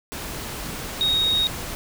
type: tone in noise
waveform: sine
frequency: 3757 Hz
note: A#7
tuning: 13 cents sharp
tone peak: -18 dBFS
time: 1.01-1.47 s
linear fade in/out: 0 ms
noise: pink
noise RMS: -32 dBFS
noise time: 0.12-1.75 s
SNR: +11 dB
effects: none